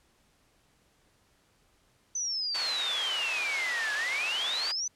sine exponential two-way sweep, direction down then up, 6140 to 1656 to 6140 Hz, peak -29 dBFS, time 2.15-4.88 s, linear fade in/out 5 ms, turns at 3.94 s
white band-pass noise, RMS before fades -37 dBFS, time 2.54-4.72 s, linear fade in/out 10 ms, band 650 to 3700 Hz, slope 12 dB/octave
effects pink hiss -67 dBFS RMS until 4.95 s + low-pass 11000 Hz 12 dB/octave

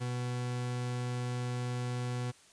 40% pulse tone, 123.47 Hz, B2, in tune, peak -32 dBFS, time 0-2.32 s, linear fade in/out 20 ms, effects white hiss -60 dBFS RMS until 2.52 s + resampled to 22050 Hz

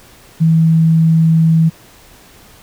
sine tone, 162.2 Hz, E3, 28 cents flat, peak -7 dBFS, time 0.4-1.7 s, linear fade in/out 20 ms, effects pink hiss -43 dBFS RMS until 2.62 s

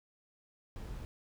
brown noise, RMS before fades -43 dBFS, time 0.76-1.05 s, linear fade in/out 0 ms, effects none

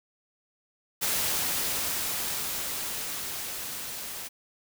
white noise with level ramp, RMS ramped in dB -27 to -38 dBFS, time 1.01-4.29 s, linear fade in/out 20 ms, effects none

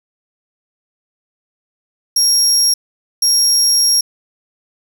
30% pulse tone bursts at uneven times, 5588 Hz, F8, in tune, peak -6 dBFS, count 2, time 2.16-2.74 / 3.22-4.01 s, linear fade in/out 5 ms, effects none

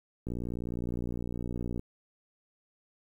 click train, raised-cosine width 3 ms, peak -23 dBFS, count 92, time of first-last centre 0.27-1.794 s, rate 59.7 Hz, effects 10-bit

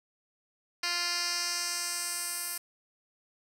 10% pulse tone with band-pass filter sweep, 348.6 Hz, F4, 3 cents flat, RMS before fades -33 dBFS, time 0.83-2.58 s, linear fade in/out 5 ms, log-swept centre 4100 to 11000 Hz, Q 1.7, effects none

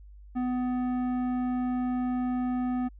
sine tone with tanh clipping, 250 Hz, B3, 21 cents sharp, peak -28 dBFS, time 0.35-2.89 s, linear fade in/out 20 ms, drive 12 dB, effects added 50 Hz sine -46 dBFS peak until 2.99 s

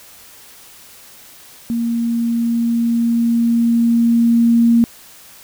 sine tone with level ramp, 233.1 Hz, A#3, in tune, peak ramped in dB -16 to -8 dBFS, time 1.7-4.84 s, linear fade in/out 0 ms, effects white hiss -42 dBFS RMS until 5.43 s

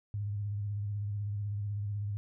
sine tone with vibrato, 102.6 Hz, G#2, 21 cents flat, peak -32 dBFS, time 0.14-2.17 s, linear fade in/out 0 ms, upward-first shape square, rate 16 Hz, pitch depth 35 cents each way, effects none

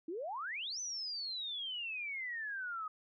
sine exponential two-way sweep, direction up then down, 307.9 to 6130 to 1242 Hz, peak -38 dBFS, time 0.08-2.88 s, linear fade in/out 5 ms, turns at 0.8 s, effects none

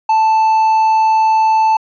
triangle tone, 880 Hz, A5, in tune, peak -7 dBFS, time 0.09-1.77 s, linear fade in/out 5 ms, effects resampled to 16000 Hz

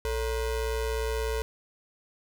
square ring-modulated tone, 251.4 Hz, B3, 31 cents sharp, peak -25 dBFS, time 0.05-1.42 s, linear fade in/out 0 ms, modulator 193 Hz, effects none

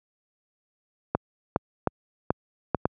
clicks, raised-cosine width 1 ms, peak -7 dBFS, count 6, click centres 1.15 / 1.561 / 1.873 / 2.305 / 2.747 / 2.855 s, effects high-pass 80 Hz 12 dB/octave

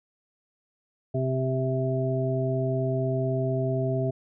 harmonic tone, 130.81 Hz, C3, in tune, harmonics 1 / 2 / 3 / 5, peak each -26 / -33 / -30 / -30 dBFS, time 1.14-4.11 s, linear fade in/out 10 ms, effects none

